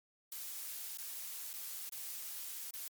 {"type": "noise with dropouts", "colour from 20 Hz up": "blue", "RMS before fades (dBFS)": -44, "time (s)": [0.32, 2.88], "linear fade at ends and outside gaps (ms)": 2, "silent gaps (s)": [[0.974, 0.984], [1.532, 1.537], [1.893, 1.921], [2.708, 2.737]], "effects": ["MP3 96 kbps"]}